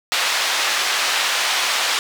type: band-pass noise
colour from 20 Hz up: white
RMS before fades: -20 dBFS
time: 0.12-1.99 s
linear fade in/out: 0 ms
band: 750 to 4200 Hz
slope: 12 dB/octave
effects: none